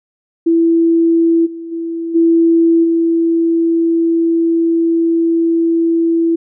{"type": "tone with level steps", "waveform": "sine", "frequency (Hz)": 332.2, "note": "E4", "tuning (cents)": 13, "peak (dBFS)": [-8, -24, -18, -7, -10], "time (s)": [0.46, 6.36], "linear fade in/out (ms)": 10, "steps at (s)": [1.45, 1.71, 2.14, 2.83], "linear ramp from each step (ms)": 20, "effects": []}